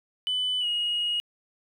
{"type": "tone with pitch glide", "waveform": "sine", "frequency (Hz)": [3000, 2883], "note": ["F#7", "F#7"], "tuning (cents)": [23, -46], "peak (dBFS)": -23, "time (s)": [0.27, 1.2], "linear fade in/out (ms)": 0, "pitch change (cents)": -69, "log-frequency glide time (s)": [0.6, 0.66], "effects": ["tanh soft clip ceiling -21 dBFS", "10-bit"]}